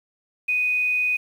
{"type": "tone with quantisation", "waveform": "sine", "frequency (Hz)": 2489, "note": "D#7", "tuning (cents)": 0, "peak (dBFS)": -19, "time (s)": [0.48, 1.17], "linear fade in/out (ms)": 10, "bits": 8, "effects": []}